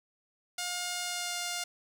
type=tone with pitch glide; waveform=5% pulse; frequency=712 to 705.9 Hz; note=F5 to F5; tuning=+33 to +18 cents; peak=-21 dBFS; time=0.58-1.64 s; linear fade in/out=5 ms; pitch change=-15 cents; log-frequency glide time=1.03-1.38 s; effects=none